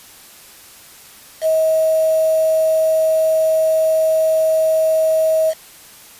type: tone with quantisation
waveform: sine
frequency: 637 Hz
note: D#5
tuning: 41 cents sharp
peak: -12 dBFS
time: 1.41-5.54 s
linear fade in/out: 50 ms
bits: 5
effects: white hiss -42 dBFS RMS until 6.19 s + resampled to 32000 Hz